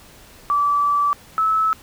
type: tone pair in turn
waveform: sine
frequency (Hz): 1157 / 1302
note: D6 / E6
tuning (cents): -26 / -22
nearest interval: major second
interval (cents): 204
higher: second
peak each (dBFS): -15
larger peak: neither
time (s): 0.5-1.13 / 1.38-1.73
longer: first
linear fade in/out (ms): 0
effects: pink hiss -46 dBFS RMS until 1.82 s